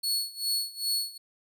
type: tone with tremolo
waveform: sawtooth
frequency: 4390 Hz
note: C#8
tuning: 18 cents flat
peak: -22 dBFS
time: 0.03-1.18 s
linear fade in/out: 10 ms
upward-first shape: sine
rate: 2.5 Hz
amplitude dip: 90%
effects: none